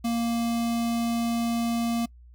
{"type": "tone with notch filter", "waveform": "square", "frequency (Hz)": 233.1, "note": "A#3", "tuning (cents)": 0, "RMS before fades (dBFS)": -26, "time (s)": [0.04, 2.06], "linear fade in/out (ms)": 10, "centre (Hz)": 1700, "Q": 1.9, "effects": ["noise-tail reverb RT60 0.1 s tail -25 dB re dry", "added 60 Hz sine -47 dBFS peak until 2.34 s"]}